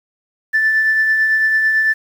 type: tone with tremolo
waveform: sine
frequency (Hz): 1760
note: A6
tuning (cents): 0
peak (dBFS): -9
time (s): 0.53-1.94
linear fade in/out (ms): 20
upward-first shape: triangle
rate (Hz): 9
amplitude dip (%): 40
effects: tanh soft clip ceiling -7 dBFS + 7-bit